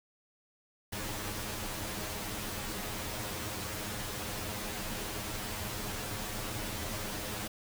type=noise with comb filter; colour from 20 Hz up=pink; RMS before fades=-38 dBFS; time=0.92-7.48 s; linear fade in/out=10 ms; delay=9.6 ms; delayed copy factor=+0.85; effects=none